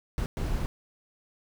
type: noise bursts at uneven times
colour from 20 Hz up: brown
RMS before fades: -29 dBFS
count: 2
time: 0.18-0.26 / 0.37-0.66 s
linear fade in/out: 0 ms
effects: none